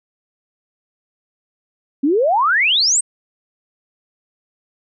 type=exponential sweep; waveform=sine; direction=up; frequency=261.6 to 8640 Hz; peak=-12 dBFS; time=2.03-3.01 s; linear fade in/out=10 ms; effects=none